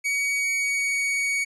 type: tone with pitch glide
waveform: 45% pulse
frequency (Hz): 2255 to 2242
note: C#7 to C#7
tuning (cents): +29 to +19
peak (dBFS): -22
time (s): 0.04-1.45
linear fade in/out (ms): 20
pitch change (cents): -10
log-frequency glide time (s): 0.26-0.95
effects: resampled to 24000 Hz